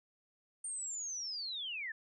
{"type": "linear sweep", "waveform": "sine", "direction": "down", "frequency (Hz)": [8870, 1703], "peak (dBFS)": -38, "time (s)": [0.64, 1.92], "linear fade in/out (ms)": 5, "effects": []}